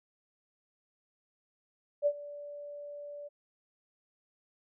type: tone with ADSR envelope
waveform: sine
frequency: 581 Hz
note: D5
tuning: 19 cents flat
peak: -22 dBFS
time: 2.02-3.29 s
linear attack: 43 ms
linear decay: 61 ms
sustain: -19 dB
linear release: 21 ms
effects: none

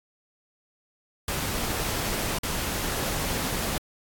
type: noise with dropouts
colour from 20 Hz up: pink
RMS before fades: -29 dBFS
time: 1.28-3.78 s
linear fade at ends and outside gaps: 2 ms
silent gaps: 2.386-2.433 s
effects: AAC 64 kbps

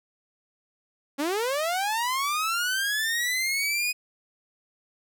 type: linear sweep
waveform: sawtooth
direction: up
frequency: 267.7 to 2494 Hz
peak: -21 dBFS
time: 1.18-3.93 s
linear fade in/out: 20 ms
effects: none

